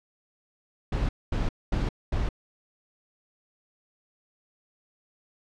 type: noise bursts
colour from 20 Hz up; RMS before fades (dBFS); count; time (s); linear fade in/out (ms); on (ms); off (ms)
brown; -26; 4; 0.92-2.29; 5; 170; 230
effects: low-pass 5000 Hz 12 dB/octave